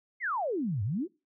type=exponential two-way sweep; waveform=sine; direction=down then up; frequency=2208 to 94.2 to 404.4 Hz; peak=-28 dBFS; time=0.2-1.08 s; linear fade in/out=50 ms; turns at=0.83 s; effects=noise-tail reverb RT60 0.3 s tail -25 dB re dry